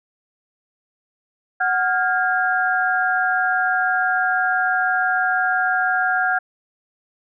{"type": "tone cluster", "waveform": "sine", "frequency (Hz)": [741, 1401, 1627], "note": ["F#5", "F6", "G#6"], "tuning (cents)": [2, 5, -36], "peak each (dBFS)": -21, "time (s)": [1.6, 6.39], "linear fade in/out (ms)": 10, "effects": []}